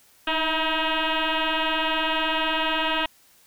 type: tone with frequency modulation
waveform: sine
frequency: 946 Hz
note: A#5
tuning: 25 cents sharp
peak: -21 dBFS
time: 0.27-3.06 s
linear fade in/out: 5 ms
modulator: 318 Hz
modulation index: 7.3
effects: white hiss -57 dBFS RMS until 3.46 s